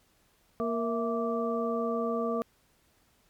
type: harmonic tone with a mistuned harmonic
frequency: 233.1 Hz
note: A#3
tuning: in tune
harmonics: 1 / 2 / 3 / 5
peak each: -32 / -31 / -34 / -35 dBFS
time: 0.6-2.42 s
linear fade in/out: 0 ms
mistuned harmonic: 3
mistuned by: -96 cents
effects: pink hiss -67 dBFS RMS until 3.29 s + MP3 96 kbps